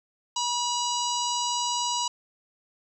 harmonic tone with a mistuned harmonic, 968 Hz, B5, 35 cents flat, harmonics 1 / 3 / 4 / 5 / 6 / 7 / 8, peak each -28 / -33 / -34 / -35 / -36 / -36 / -37 dBFS, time 0.36-2.08 s, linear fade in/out 5 ms, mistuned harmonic 4, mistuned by +24 cents, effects 10-bit

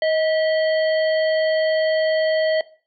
harmonic tone with a mistuned harmonic, 631 Hz, D#5, 24 cents sharp, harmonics 1 / 3 / 5 / 7, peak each -17 / -27 / -31 / -34 dBFS, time 0.02-2.61 s, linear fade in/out 2 ms, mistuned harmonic 3, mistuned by +52 cents, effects noise-tail reverb RT60 0.4 s tail -18 dB re dry

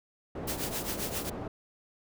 white low-pass noise, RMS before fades -38 dBFS, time 0.35-1.48 s, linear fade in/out 5 ms, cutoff 520 Hz, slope 12 dB/octave
white noise with tremolo, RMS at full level -33 dBFS, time 0.47-1.3 s, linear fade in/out 10 ms, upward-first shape triangle, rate 7.5 Hz, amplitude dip 85%
effects none

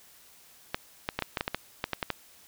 clicks, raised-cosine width 0.3 ms, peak -12 dBFS, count 12, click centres 0.745 / 1.089 / 1.19 / 1.223 / 1.372 / 1.409 / 1.479 / 1.546 / 1.841 / 1.933 / 2.028 / 2.103 s, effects white hiss -56 dBFS RMS until 2.47 s

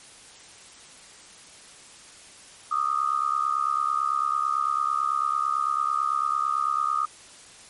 sine tone with amplitude modulation, 1233 Hz, D#6, 16 cents flat, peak -18 dBFS, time 2.71-7.06 s, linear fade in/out 10 ms, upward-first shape sine, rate 69 Hz, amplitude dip 90%, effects white hiss -48 dBFS RMS until 7.69 s + MP3 48 kbps

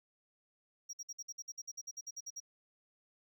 triangle tone bursts, 5670 Hz, F8, 25 cents sharp, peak -40 dBFS, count 16, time 0.89-2.403 s, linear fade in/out 10 ms, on 43 ms, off 55 ms, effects none

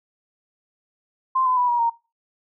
sine tone with pitch steps, 1044 / 1014.3 / 985.4 / 957.4 / 930.1 Hz, C6 / B5 / B5 / A#5 / A#5, -4 / +46 / -4 / +46 / -4 cents, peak -17 dBFS, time 1.35-1.9 s, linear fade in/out 10 ms, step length 110 ms, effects noise-tail reverb RT60 0.3 s tail -22 dB re dry

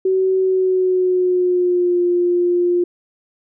sine tone with pitch glide, 377.6 to 352.3 Hz, F#4 to F4, +35 to +15 cents, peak -13 dBFS, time 0.05-2.84 s, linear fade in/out 5 ms, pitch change -120 cents, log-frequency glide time 0.39-2.01 s, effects none

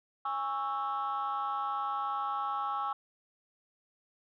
sine chord, C# minor, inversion second, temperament equal with one note detuned, 820.1 / 1108.7 / 1318.5 Hz, G#5 / C#6 / E6, -22 / 0 / 0 cents, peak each -34 dBFS, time 0.25-2.93 s, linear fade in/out 5 ms, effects tanh soft clip ceiling -26 dBFS

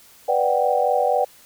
sine chord, G major seventh, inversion first, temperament equal, 493.9 / 587.3 / 740 / 784 Hz, B4 / D5 / F#5 / G5, 0 / 0 / 0 / 0 cents, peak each -22 dBFS, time 0.28-1.25 s, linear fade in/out 10 ms, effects white hiss -50 dBFS RMS until 1.45 s

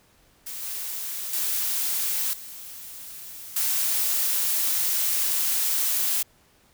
blue noise with level steps, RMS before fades -35 / -32 / -26 / -40 / -24 dBFS, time 0.46-6.23 s, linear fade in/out 10 ms, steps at 0.62 / 1.33 / 2.33 / 3.56 s, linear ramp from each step 5 ms, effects pink hiss -60 dBFS RMS until 6.73 s

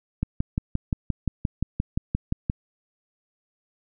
click train, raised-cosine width 5 ms, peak -11 dBFS, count 14, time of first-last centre 0.23-2.499 s, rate 5.73 Hz, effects none

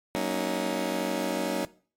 20% pulse chord, D# minor seventh, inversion first, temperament just, 186.68 / 233.3 / 280 / 311.1 Hz, F#3 / A#3 / C#4 / D#4, +16 / +2 / +18 / 0 cents, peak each -28 dBFS, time 0.15-1.65 s, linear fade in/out 0 ms, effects noise-tail reverb RT60 0.4 s tail -19 dB re dry + MP3 64 kbps

